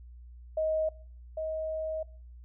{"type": "tone pair in turn", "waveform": "sine", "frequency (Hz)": [629, 631.8], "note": ["D#5", "D#5"], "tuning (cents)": [19, 26], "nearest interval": "unison", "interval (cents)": 7, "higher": "second", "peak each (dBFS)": [-26, -31], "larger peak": "first", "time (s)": [[0.57, 0.89], [1.37, 2.03]], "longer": "second", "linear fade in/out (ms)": 5, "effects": ["noise-tail reverb RT60 0.5 s tail -23 dB re dry", "added 60 Hz sine -46 dBFS peak until 2.44 s"]}